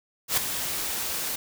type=noise with ADSR envelope; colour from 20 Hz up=white; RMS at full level=-21 dBFS; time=0.28-1.36 s; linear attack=94 ms; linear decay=7 ms; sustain=-9 dB; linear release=7 ms; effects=none